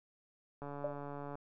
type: click train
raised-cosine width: 1 ms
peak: -31 dBFS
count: 106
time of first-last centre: 0.62-1.354 s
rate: 143 Hz
type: tone with exponential decay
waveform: sine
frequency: 587.3 Hz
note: D5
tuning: in tune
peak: -31 dBFS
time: 0.84-1.02 s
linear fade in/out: 5 ms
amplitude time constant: 39 ms
effects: none